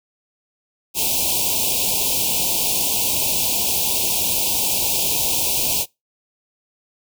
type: band-stop noise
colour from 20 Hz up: white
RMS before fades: -20 dBFS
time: 0.94-5.86 s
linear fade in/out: 50 ms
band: 990 to 2400 Hz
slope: 96 dB/octave
effects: noise-tail reverb RT60 0.2 s tail -23 dB re dry